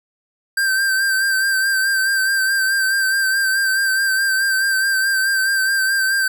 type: tone with vibrato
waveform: square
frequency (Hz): 1568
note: G6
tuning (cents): 0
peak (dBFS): -16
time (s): 0.57-6.28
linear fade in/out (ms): 5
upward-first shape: sine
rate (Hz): 4.7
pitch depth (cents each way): 35
effects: none